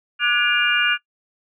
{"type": "tone cluster", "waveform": "sine", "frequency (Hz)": [1184, 1459, 1689, 2393, 2809], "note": ["D6", "F#6", "G#6", "D7", "F7"], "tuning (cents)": [14, -25, 29, 32, 9], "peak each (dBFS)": [-28, -20, -24, -23, -20], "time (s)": [0.19, 0.98], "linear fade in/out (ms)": 50, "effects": ["noise-tail reverb RT60 0.1 s tail -21 dB re dry"]}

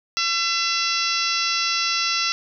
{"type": "harmonic tone with a mistuned harmonic", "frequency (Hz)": 675, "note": "E5", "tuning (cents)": 41, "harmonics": [2, 3, 4, 5, 6, 7, 8, 9], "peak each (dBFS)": [-27, -31, -26, -31, -29, -28, -27, -31], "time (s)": [0.17, 2.32], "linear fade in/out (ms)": 0, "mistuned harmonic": 9, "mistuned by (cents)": -26, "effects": []}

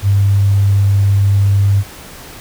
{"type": "tone", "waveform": "sine", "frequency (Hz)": 99.5, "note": "G2", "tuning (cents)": 26, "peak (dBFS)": -8, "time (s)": [0.02, 1.84], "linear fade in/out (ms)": 50, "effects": ["pink hiss -34 dBFS RMS until 2.4 s"]}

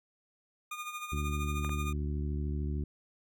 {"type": "tone with tremolo", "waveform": "25% pulse", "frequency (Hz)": 1219, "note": "D#6", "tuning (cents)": -36, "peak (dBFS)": -32, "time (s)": [0.71, 1.93], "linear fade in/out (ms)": 5, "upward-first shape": "sine", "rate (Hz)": 13, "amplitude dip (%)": 60}
{"type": "harmonic tone", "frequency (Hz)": 73.42, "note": "D2", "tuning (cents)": 0, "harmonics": [1, 2, 3, 4, 5], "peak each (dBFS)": [-32, -38, -42, -44, -46], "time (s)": [1.12, 2.84], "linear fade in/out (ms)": 5}
{"type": "clicks", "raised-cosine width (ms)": 0.5, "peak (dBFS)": -28, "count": 2, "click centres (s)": [1.647, 1.694]}
{"effects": []}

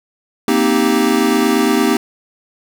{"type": "chord", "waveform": "square", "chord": "C minor seventh", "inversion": "third", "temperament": "equal", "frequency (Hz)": [233.1, 261.6, 311.1, 392], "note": ["Bb3", "C4", "Eb4", "G4"], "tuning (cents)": [0, 0, 0, 0], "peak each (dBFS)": -18, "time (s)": [0.48, 1.97], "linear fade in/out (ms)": 2, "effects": []}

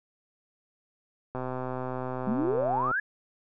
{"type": "click train", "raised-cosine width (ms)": 1, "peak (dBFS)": -20, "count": 201, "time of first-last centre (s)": [1.35, 2.913], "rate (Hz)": 128}
{"type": "exponential sweep", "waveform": "sine", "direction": "up", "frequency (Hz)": [196, 1738], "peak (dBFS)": -25, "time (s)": [2.27, 3], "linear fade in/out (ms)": 5}
{"effects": []}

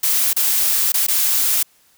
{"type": "noise with dropouts", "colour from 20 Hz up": "blue", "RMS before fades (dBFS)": -17, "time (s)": [0.03, 1.63], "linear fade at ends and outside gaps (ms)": 5, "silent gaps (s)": [[0.332, 0.364], [0.921, 0.94], [1.067, 1.082]], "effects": ["white hiss -56 dBFS RMS until 1.97 s"]}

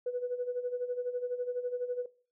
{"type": "tone with tremolo", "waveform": "sine", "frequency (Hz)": 493.2, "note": "B4", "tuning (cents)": -2, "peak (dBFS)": -28, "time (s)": [0.06, 2.06], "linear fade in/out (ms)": 5, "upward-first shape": "sine", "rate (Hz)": 12, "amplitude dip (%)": 70, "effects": ["noise-tail reverb RT60 0.4 s tail -19 dB re dry", "tanh soft clip ceiling -24 dBFS"]}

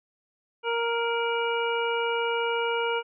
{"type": "harmonic tone with a mistuned harmonic", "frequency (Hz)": 466.2, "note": "A#4", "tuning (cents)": 0, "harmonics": [1, 2, 3, 5, 6], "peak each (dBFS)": [-27, -30, -32, -34, -35], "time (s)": [0.63, 3.03], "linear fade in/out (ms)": 50, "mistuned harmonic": 6, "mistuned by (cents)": 51, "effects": []}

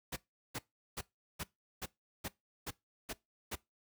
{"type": "noise bursts", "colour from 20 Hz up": "pink", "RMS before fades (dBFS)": -39, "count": 9, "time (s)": [0.12, 3.556], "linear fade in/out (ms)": 10, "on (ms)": 44, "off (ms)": 380, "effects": ["noise-tail reverb RT60 0.2 s tail -21 dB re dry", "high-pass 60 Hz 12 dB/octave"]}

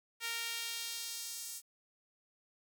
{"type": "tone with high-pass filter sweep", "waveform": "sawtooth", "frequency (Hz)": 463.1, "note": "A#4", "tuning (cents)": -11, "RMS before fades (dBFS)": -41, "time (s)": [0.2, 1.62], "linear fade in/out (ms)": 50, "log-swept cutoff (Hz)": [2000, 7500], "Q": 1.1, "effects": ["10-bit"]}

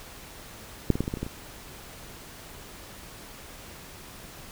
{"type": "clicks", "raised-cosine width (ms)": 3, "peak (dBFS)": [-6, -16, -12, -30, -16, -16, -22, -16, -23], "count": 9, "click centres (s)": [0.903, 0.955, 1.006, 1.039, 1.079, 1.139, 1.172, 1.23, 1.265], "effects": ["pink hiss -45 dBFS RMS until 4.51 s"]}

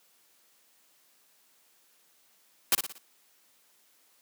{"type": "noise with echo", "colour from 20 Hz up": "white", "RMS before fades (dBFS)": -22, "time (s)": [2.72, 2.75], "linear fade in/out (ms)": 2, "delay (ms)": 58, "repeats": 4, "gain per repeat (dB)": -7, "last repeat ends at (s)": 2.982, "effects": ["white hiss -65 dBFS RMS until 4.21 s", "high-pass 200 Hz 12 dB/octave"]}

